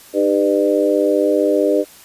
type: harmonic tone with a mistuned harmonic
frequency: 100.1 Hz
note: G2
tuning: 37 cents sharp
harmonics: 3 / 4 / 5 / 6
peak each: -18 / -18 / -18 / -18 dBFS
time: 0.13-1.85 s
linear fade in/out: 50 ms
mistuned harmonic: 3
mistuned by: +27 cents
effects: white hiss -43 dBFS RMS until 2.04 s + resampled to 32000 Hz